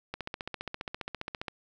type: click train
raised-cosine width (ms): 0.3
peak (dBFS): -19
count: 21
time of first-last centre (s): 0.14-1.482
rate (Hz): 14.9
effects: none